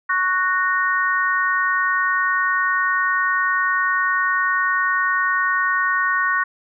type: harmonic tone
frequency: 370 Hz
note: F#4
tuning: in tune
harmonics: 3 / 4 / 5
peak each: -21 / -21 / -21 dBFS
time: 0.09-6.44 s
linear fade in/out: 10 ms
effects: none

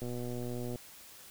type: click train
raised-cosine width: 2 ms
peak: -27 dBFS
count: 91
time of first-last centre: 0.02-0.758 s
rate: 122 Hz
effects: white hiss -53 dBFS RMS until 1.3 s

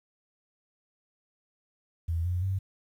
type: tone with pitch steps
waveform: sine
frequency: 83.2 / 89.17 / 95.57 Hz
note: E2 / F2 / G2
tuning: +17 / +37 / -43 cents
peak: -26 dBFS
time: 2.08-2.59 s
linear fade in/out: 10 ms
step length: 170 ms
effects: 10-bit

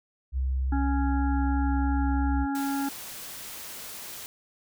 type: tone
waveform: sine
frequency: 65.41 Hz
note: C2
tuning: in tune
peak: -24 dBFS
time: 0.32-2.47 s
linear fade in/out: 50 ms
type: harmonic tone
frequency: 277.2 Hz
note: C#4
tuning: in tune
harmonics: 1 / 3 / 5 / 6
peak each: -27 / -33 / -39 / -44 dBFS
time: 0.72-2.89 s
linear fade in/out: 5 ms
type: noise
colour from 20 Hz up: white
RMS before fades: -40 dBFS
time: 2.55-4.26 s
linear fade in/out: 0 ms
effects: none

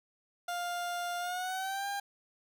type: tone with pitch glide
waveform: 30% pulse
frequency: 702 to 801.7 Hz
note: F5 to G5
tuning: +9 to +39 cents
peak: -31 dBFS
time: 0.48-2 s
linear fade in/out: 5 ms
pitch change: +230 cents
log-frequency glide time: 1.19-1.88 s
effects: none

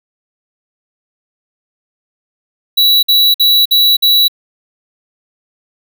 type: tone bursts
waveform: square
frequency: 3925 Hz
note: B7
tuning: 11 cents flat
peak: -7 dBFS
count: 5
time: 2.77-4.282 s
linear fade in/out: 10 ms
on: 260 ms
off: 53 ms
effects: none

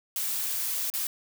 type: noise with dropouts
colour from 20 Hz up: blue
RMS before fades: -30 dBFS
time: 0.16-1.07 s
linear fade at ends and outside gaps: 1 ms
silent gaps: 0.901-0.938 s
effects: none

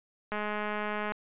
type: click train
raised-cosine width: 0.5 ms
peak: -19 dBFS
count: 169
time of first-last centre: 0.32-1.12 s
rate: 210 Hz
effects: resampled to 8000 Hz

